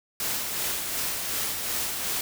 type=noise with tremolo; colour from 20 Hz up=white; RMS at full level=-28 dBFS; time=0.2-2.21 s; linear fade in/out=2 ms; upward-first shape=sine; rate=2.7 Hz; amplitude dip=35%; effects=none